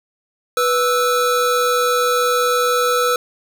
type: tone pair together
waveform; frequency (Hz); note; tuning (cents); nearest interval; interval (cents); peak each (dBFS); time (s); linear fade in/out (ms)
square; 491.8 / 1313; B4 / E6; -7 / -7; octave + perfect fourth; 1700; -18; 0.57-3.16; 2
effects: none